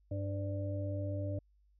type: harmonic tone with a mistuned harmonic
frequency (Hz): 98.3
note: G2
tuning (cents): +5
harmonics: 1 / 3 / 5 / 6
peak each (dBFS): -35 / -43 / -50 / -42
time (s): 0.11-1.39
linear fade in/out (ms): 5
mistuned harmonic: 5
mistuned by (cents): +64
effects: added 50 Hz sine -65 dBFS peak until 1.79 s